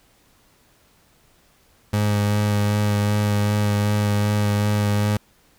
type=tone with vibrato; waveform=30% pulse; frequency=103.83 Hz; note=G#2; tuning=in tune; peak=-15 dBFS; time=1.93-5.17 s; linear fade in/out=5 ms; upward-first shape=sine; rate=2.6 Hz; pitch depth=14 cents each way; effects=pink hiss -58 dBFS RMS until 5.58 s